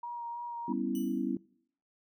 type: tone with vibrato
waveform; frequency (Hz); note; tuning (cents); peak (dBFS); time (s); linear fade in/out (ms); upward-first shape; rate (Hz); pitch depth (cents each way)
sine; 947; A#5; +27; -36; 0.03-0.73; 5; sine; 3.1; 16
type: chord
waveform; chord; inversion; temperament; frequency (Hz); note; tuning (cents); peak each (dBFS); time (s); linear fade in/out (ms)
sine; C# half-diminished seventh; second; equal; 196 / 246.9 / 277.2 / 329.6; G3 / B3 / C#4 / E4; 0 / 0 / 0 / 0; -37 / -34 / -35 / -36; 0.68-1.37; 5
type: tone with exponential decay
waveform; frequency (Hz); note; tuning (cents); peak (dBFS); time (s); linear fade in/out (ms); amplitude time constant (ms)
5% pulse; 2969; F#7; +5; -35; 0.95-1.34; 1; 83
effects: noise-tail reverb RT60 0.6 s tail -22 dB re dry